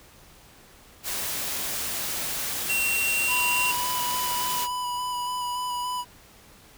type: noise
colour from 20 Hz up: white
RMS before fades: -30 dBFS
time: 1.03-4.68 s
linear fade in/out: 50 ms
type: tone with pitch glide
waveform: square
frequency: 2736 to 2757 Hz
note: F7 to F7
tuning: -36 to -23 cents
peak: -24 dBFS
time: 2.69-3.72 s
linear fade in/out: 10 ms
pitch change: +13 cents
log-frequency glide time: 2.96-3.41 s
type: tone with vibrato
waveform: square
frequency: 987.8 Hz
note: B5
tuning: in tune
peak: -28 dBFS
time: 3.27-6.05 s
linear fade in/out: 50 ms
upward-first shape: square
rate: 3.5 Hz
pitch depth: 12 cents each way
effects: pink hiss -52 dBFS RMS until 6.77 s